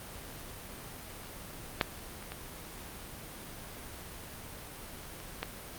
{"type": "clicks", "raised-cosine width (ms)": 0.3, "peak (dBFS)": [-8, -30, -23, -30, -16], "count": 5, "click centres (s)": [1.812, 2.226, 2.32, 5.202, 5.43], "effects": ["pink hiss -45 dBFS RMS until 5.78 s", "Opus 32 kbps"]}